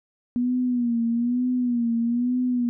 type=tone with vibrato; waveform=sine; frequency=241.1 Hz; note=B3; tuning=41 cents flat; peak=-20 dBFS; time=0.36-2.69 s; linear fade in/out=0 ms; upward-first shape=sine; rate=1.1 Hz; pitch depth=73 cents each way; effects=none